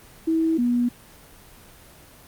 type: tone pair in turn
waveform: sine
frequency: 324 / 242.2 Hz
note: E4 / B3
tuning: -30 / -34 cents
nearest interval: perfect fourth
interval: 504 cents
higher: first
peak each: -18 dBFS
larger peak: neither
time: 0.27-0.58 / 0.58-0.89 s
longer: neither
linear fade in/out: 10 ms
effects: pink hiss -48 dBFS RMS until 2.27 s + Opus 24 kbps